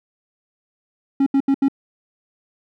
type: tone bursts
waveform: triangle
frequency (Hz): 273.8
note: C#4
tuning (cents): -21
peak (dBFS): -11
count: 4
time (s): 1.2-1.684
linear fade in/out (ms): 5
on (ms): 64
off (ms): 76
effects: none